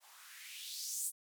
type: noise with band-pass filter sweep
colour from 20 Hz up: violet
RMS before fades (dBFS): -44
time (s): 0-1.12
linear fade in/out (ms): 50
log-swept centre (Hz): 760 to 9800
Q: 2.8
effects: none